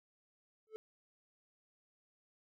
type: tone with exponential growth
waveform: triangle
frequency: 436.6 Hz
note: A4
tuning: 13 cents flat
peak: -36 dBFS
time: 0.67-0.76 s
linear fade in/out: 0 ms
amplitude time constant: 18 ms
effects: none